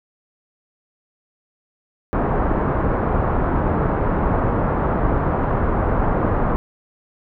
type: low-pass noise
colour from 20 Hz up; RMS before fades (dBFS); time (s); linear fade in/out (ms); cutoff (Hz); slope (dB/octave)
pink; -19; 2.13-6.56; 0; 1300; 24
effects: none